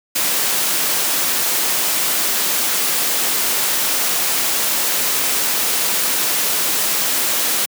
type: noise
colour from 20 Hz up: white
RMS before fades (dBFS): -18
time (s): 0.15-7.66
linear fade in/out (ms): 10
effects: high-pass 200 Hz 12 dB/octave